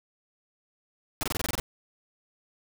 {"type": "noise bursts", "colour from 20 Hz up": "pink", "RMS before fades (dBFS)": -29, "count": 9, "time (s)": [1.21, 1.599], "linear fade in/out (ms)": 0, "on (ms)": 21, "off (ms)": 25, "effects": []}